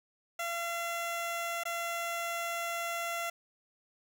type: tone with dropouts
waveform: 15% pulse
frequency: 682 Hz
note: F5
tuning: 41 cents flat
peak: -27 dBFS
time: 0.39-3.3 s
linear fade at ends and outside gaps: 5 ms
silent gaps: 1.636-1.653 s
effects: none